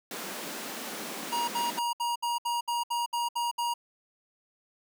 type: high-pass noise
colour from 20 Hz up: pink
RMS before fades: -38 dBFS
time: 0.11-1.79 s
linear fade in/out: 2 ms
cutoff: 190 Hz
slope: 48 dB/octave
type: tone bursts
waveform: square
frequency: 949 Hz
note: A#5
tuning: 31 cents sharp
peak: -28 dBFS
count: 11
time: 1.32-3.74 s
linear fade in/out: 10 ms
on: 160 ms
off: 66 ms
effects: none